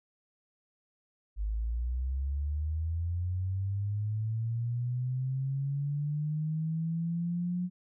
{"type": "linear sweep", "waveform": "sine", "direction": "up", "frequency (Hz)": [50.2, 180.8], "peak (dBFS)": -29, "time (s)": [1.36, 7.7], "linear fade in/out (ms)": 50, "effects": []}